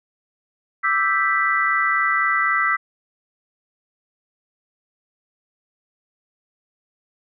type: chord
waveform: sine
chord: E minor seventh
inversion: third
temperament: equal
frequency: 1174.7 / 1318.5 / 1568 / 1975.5 Hz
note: D6 / E6 / G6 / B6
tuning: 0 / 0 / 0 / 0 cents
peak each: -25 / -21 / -25 / -20 dBFS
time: 0.83-2.77 s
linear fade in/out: 20 ms
effects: none